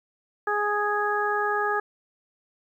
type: harmonic tone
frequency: 415.3 Hz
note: G#4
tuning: in tune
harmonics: 1 / 2 / 3 / 4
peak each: -28 / -28 / -28 / -28 dBFS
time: 0.47-1.8 s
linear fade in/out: 5 ms
effects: 10-bit